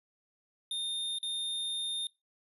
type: tone with dropouts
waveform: square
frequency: 3642 Hz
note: A#7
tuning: 41 cents flat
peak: -33 dBFS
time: 0.71-2.07 s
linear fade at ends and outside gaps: 2 ms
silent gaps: 1.186-1.229 s
effects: noise-tail reverb RT60 0.2 s tail -19 dB re dry + resampled to 32000 Hz